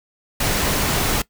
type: noise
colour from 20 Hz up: pink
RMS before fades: -20 dBFS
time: 0.4-1.22 s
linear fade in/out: 5 ms
effects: noise-tail reverb RT60 0.1 s tail -20 dB re dry